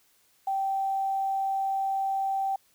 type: tone with quantisation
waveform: sine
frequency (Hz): 778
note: G5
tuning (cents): -13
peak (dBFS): -25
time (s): 0.47-2.56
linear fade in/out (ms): 5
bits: 9
effects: white hiss -65 dBFS RMS until 2.74 s

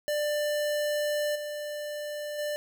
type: tone with level steps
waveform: square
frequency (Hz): 593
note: D5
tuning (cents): +17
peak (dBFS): -27 / -34 / -30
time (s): 0.08-2.56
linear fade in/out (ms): 0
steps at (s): 1.35 / 2.38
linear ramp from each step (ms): 10
effects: none

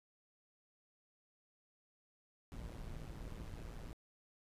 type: noise with amplitude modulation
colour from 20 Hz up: brown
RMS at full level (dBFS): -44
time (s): 2.52-3.93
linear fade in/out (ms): 0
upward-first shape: sine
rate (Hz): 115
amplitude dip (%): 70
effects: resampled to 32000 Hz

